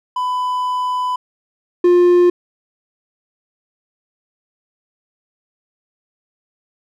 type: tone pair in turn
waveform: triangle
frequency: 1000 / 353.6 Hz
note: B5 / F4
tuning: +21 / +22 cents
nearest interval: octave + tritone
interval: 1799 cents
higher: first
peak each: -15 / -6 dBFS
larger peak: second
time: 0.16-1.16 / 1.84-2.3 s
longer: first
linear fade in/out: 5 ms
effects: none